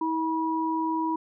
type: tone pair together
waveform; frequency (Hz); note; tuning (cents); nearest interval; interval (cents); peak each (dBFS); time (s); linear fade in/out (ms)
sine; 321.2 / 969.8; E4 / B5; -45 / -32; octave + perfect fifth; 1913; -27; 0.01-1.16; 5
effects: none